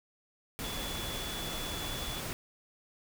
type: tone in noise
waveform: sine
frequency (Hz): 3434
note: A7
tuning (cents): -43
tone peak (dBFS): -41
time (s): 0.64-2.2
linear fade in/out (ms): 0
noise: pink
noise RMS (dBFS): -38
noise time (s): 0.59-2.33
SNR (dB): -6
effects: none